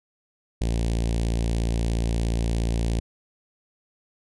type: tone with notch filter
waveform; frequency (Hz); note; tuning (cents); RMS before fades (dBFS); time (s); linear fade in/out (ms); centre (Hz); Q
sawtooth; 57; A#1; -38; -24; 0.61-3; 5; 1300; 0.57
effects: resampled to 24000 Hz